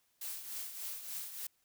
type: noise with tremolo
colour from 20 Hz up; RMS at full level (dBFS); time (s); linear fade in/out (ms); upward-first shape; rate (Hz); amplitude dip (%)
blue; -40; 0.21-1.47; 5; triangle; 3.4; 65
effects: white hiss -75 dBFS RMS until 1.64 s